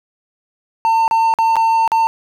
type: tone with dropouts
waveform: triangle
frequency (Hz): 902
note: A5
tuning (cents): +43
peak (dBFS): -9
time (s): 0.85-2.07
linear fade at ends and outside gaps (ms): 0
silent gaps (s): 1.079-1.111 / 1.339-1.387 / 1.557-1.566 / 1.877-1.918
effects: none